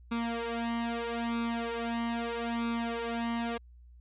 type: tone with flanger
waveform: sawtooth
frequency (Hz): 233.1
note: A#3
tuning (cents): 0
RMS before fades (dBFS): -33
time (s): 0.11-3.58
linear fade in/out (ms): 10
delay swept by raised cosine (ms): 0.81 to 3.31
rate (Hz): 0.78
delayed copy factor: +0.85
effects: added 60 Hz sine -51 dBFS peak until 4 s + resampled to 8000 Hz